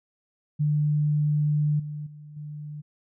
sine tone with level steps, 149.2 Hz, D3, 28 cents sharp, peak -20 / -31 / -41 / -34 dBFS, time 0.59-2.82 s, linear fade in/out 20 ms, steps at 1.79 / 2.06 / 2.36 s, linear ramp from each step 10 ms, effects none

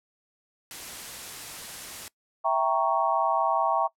white noise, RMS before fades -39 dBFS, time 0.71-2.08 s, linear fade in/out 0 ms
sine chord, E diminished seventh, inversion none, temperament equal, 659.3 / 784 / 932.3 / 1108.7 Hz, E5 / G5 / Bb5 / Db6, 0 / 0 / 0 / 0 cents, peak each -27 dBFS, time 2.44-3.88 s, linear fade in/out 20 ms
effects noise-tail reverb RT60 0.1 s tail -22 dB re dry + low-pass 12000 Hz 12 dB/octave

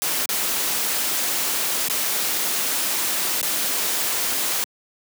white noise with dropouts, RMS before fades -23 dBFS, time 0.02-4.64 s, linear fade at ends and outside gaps 0 ms, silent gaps 0.257-0.291 / 1.884-1.898 / 3.414-3.428 s, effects high-pass 200 Hz 12 dB/octave

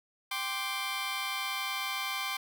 15% pulse chord, G suspended fourth, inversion none, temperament just, 784 / 1045.3 / 1176 Hz, G5 / C6 / D6, 0 / -2 / +2 cents, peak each -33 / -30 / -31 dBFS, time 0.31-2.37 s, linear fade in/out 5 ms, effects none

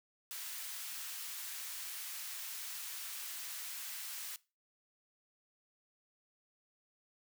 white high-pass noise, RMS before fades -44 dBFS, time 0.31-4.36 s, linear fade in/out 0 ms, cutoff 1300 Hz, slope 12 dB/octave, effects noise-tail reverb RT60 0.3 s tail -21 dB re dry

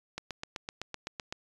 click train, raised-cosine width 0.2 ms, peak -19 dBFS, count 10, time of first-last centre 0.18-1.325 s, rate 7.86 Hz, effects resampled to 24000 Hz

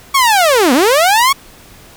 sawtooth linear two-way sweep, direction down then up, 1130 to 233.1 to 1130 Hz, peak -4 dBFS, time 0.14-1.33 s, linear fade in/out 10 ms, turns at 0.73 s, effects pink hiss -40 dBFS RMS until 1.96 s

